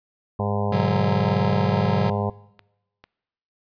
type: harmonic tone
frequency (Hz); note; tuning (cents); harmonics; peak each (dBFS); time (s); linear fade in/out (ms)
102.2; G#2; -27; 1 / 2 / 4 / 5 / 6 / 7 / 8 / 9 / 10; -25 / -28 / -31 / -32 / -33 / -33 / -34 / -35 / -35; 0.39-2.3; 5
type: chord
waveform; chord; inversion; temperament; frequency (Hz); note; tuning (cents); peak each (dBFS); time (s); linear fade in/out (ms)
square; B minor; none; just; 123.47 / 148.16 / 185.21; B2 / D3 / F#3; 0 / +16 / +2; -29 / -27 / -24; 0.72-2.1; 5
type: clicks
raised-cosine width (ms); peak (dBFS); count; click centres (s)
0.3; -28; 2; 2.593 / 3.04
effects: noise-tail reverb RT60 1.0 s tail -22 dB re dry + resampled to 11025 Hz